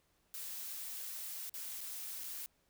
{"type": "noise with dropouts", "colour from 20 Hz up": "blue", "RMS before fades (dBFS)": -44, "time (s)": [0.34, 2.46], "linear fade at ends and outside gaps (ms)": 0, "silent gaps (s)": [[1.495, 1.54], [1.807, 1.812], [2.237, 2.241]], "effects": ["pink hiss -75 dBFS RMS until 2.69 s"]}